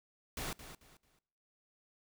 pink noise with echo, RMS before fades -40 dBFS, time 0.37-0.53 s, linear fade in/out 2 ms, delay 220 ms, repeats 3, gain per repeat -11 dB, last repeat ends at 1.19 s, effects noise-tail reverb RT60 1.0 s tail -25 dB re dry

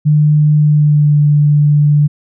sine tone with pitch glide, 150.4 to 147.48 Hz, D3 to D3, +42 to +8 cents, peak -6 dBFS, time 0.05-2.08 s, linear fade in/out 20 ms, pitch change -34 cents, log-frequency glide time 0.58-1.17 s, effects none

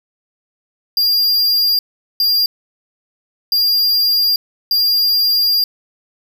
square tone bursts at uneven times, 4797 Hz, D8, 36 cents sharp, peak -12 dBFS, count 4, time 0.97-1.79 / 2.2-2.46 / 3.52-4.36 / 4.71-5.64 s, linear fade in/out 2 ms, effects none

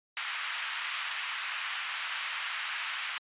white band-pass noise, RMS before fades -36 dBFS, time 0.17-3.18 s, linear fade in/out 0 ms, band 1100 to 3100 Hz, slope 24 dB/octave, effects resampled to 8000 Hz

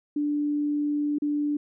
sine tone with dropouts, 293.7 Hz, D4, in tune, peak -23 dBFS, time 0.16-1.57 s, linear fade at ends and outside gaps 5 ms, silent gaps 1.185-1.22 s, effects none

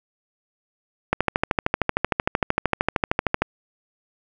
click train, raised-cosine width 0.5 ms, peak -3 dBFS, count 31, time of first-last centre 1.13-3.42 s, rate 13.1 Hz, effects none

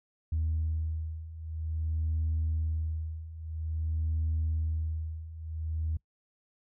sine beating tone pair, 79.1 / 79.6 Hz, D#2 / D#2, +29 / +40 cents, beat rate 0.5 Hz, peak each -33 / -30 dBFS, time 0.32-5.97 s, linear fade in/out 5 ms, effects noise-tail reverb RT60 0.1 s tail -23 dB re dry + tanh soft clip ceiling -23 dBFS

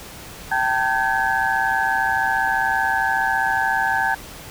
sine tone cluster, 778 / 892 / 1543 / 1678 Hz, G5 / A5 / G6 / G#6, -13 / +23 / -28 / +17 cents, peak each -23 dBFS, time 0.51-4.15 s, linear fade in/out 10 ms, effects pink hiss -38 dBFS RMS until 4.5 s

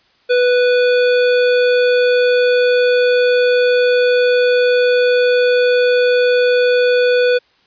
square tone, 493.9 Hz, B4, in tune, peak -11 dBFS, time 0.29-7.39 s, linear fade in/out 20 ms, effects white hiss -55 dBFS RMS until 7.66 s + resampled to 11025 Hz

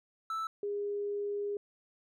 triangle / sine tone pair in turn, 1318.5 / 408.3 Hz, E6 / G#4, 0 / -29 cents, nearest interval octave + minor sixth, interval 2029 cents, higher first, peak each -31 / -32 dBFS, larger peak first, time 0.3-0.47 / 0.63-1.57 s, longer second, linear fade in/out 2 ms, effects none

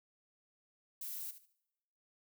violet noise with echo, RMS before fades -43 dBFS, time 1.01-1.31 s, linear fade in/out 5 ms, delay 74 ms, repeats 3, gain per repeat -12 dB, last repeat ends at 1.532 s, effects noise-tail reverb RT60 1.0 s tail -26 dB re dry

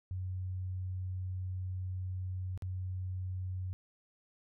sine tone with dropouts, 92.5 Hz, F#2, in tune, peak -35 dBFS, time 0.11-3.73 s, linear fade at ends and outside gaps 0 ms, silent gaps 2.576-2.622 s, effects none

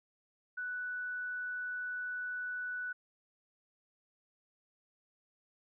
sine tone, 1484 Hz, F#6, 5 cents sharp, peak -36 dBFS, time 0.57-2.93 s, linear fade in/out 10 ms, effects none

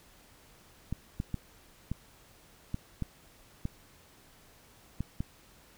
clicks, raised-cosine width 5 ms, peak -20 dBFS, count 9, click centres 0.926 / 1.201 / 1.343 / 1.916 / 2.744 / 3.023 / 3.654 / 5.006 / 5.205 s, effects pink hiss -59 dBFS RMS until 5.77 s

